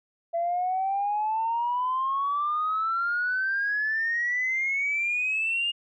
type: exponential sweep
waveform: sine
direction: up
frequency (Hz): 670 to 2849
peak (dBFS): -23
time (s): 0.33-5.72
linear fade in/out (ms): 20
effects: tanh soft clip ceiling -19 dBFS